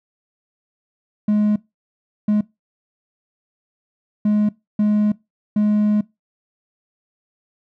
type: tone bursts at uneven times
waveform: triangle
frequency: 210 Hz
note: G#3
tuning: 19 cents sharp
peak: -11 dBFS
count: 5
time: 1.28-1.56 / 2.28-2.41 / 4.25-4.49 / 4.79-5.12 / 5.56-6.01 s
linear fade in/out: 5 ms
effects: noise-tail reverb RT60 0.2 s tail -22 dB re dry + tanh soft clip ceiling -7 dBFS